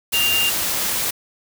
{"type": "tone in noise", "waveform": "sine", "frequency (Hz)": 2794, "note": "F7", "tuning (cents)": 0, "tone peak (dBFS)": -17, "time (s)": [0.13, 0.5], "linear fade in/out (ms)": 10, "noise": "white", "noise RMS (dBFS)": -22, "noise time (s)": [0.12, 1.11], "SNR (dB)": 2, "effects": []}